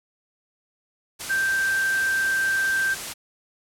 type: tone in noise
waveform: sine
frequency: 1568 Hz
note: G6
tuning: in tune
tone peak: -20 dBFS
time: 1.29-2.95 s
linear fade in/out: 20 ms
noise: white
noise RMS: -32 dBFS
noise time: 1.19-3.14 s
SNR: +9 dB
effects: low-pass 11000 Hz 12 dB/octave